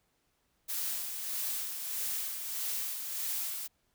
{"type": "noise with tremolo", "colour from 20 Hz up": "blue", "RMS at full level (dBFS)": -34, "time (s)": [0.68, 3.68], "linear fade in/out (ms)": 20, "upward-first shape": "sine", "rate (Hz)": 1.6, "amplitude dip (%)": 45, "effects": ["pink hiss -75 dBFS RMS until 3.94 s"]}